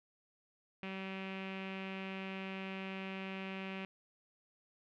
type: tone with low-pass filter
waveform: sawtooth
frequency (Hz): 191.4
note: G3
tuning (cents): -41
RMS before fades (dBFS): -43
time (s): 0.83-3.85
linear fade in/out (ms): 0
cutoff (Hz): 2600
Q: 4.6
effects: none